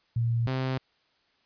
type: tone pair in turn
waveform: sine / sawtooth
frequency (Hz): 116.54 / 130.81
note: A#2 / C3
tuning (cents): 0 / 0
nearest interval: major second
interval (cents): 200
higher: second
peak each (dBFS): -23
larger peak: neither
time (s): 0.16-0.47 / 0.47-0.78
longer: neither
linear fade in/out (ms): 5
effects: white hiss -68 dBFS RMS until 1.45 s + resampled to 11025 Hz